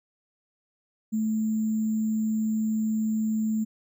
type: tone with sample-and-hold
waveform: sine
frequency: 218.3 Hz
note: A3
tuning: 13 cents flat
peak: -23 dBFS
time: 1.12-3.65 s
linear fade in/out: 20 ms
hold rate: 7350 Hz
effects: none